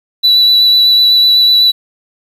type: tone with vibrato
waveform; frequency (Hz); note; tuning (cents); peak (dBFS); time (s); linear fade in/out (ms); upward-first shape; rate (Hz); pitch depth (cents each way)
triangle; 3953; B7; +1; -3; 0.23-1.72; 20; sine; 8; 12
effects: tanh soft clip ceiling 0 dBFS + 7-bit